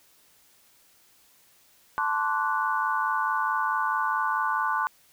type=chord; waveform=sine; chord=D dominant seventh; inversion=second; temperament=equal with one note detuned; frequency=880 / 1046.5 / 1151.1 / 1480 Hz; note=A5 / C6 / D6 / F#6; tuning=0 / 0 / -35 / 0 cents; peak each=-29 dBFS; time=1.98-4.87 s; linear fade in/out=0 ms; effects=white hiss -60 dBFS RMS until 5.12 s